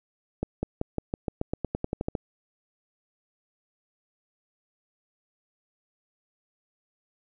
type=accelerating click train; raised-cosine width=2 ms; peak=-14 dBFS; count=15; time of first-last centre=0.43-2.152 s; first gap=200 ms; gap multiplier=0.92; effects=none